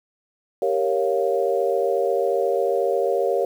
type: chord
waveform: sine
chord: G half-diminished seventh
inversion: none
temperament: equal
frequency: 392 / 466.2 / 554.4 / 698.5 Hz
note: G4 / Bb4 / Db5 / F5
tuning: 0 / 0 / 0 / 0 cents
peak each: -24 / -23 / -23 / -27 dBFS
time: 0.62-3.45 s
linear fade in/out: 2 ms
effects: 8-bit